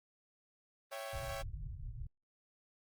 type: chord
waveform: sawtooth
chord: C# diminished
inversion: none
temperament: equal with one note detuned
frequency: 554.4 / 662.7 / 784 Hz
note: C#5 / E5 / G5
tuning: 0 / +9 / 0 cents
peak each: -39 / -43 / -43 dBFS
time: 0.91-1.43 s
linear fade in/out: 20 ms
type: low-pass noise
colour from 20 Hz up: pink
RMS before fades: -44 dBFS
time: 1.13-2.07 s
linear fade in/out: 5 ms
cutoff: 140 Hz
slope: 96 dB/octave
effects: Opus 24 kbps